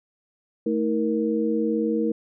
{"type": "tone cluster", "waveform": "sine", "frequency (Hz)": [220.6, 318.9, 467.8], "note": ["A3", "D#4", "A#4"], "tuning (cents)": [5, 43, 6], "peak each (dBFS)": -25, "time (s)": [0.66, 2.12], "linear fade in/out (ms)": 5, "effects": []}